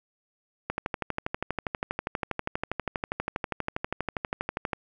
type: click train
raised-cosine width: 0.5 ms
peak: -13 dBFS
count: 51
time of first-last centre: 0.7-4.732 s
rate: 12.4 Hz
effects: none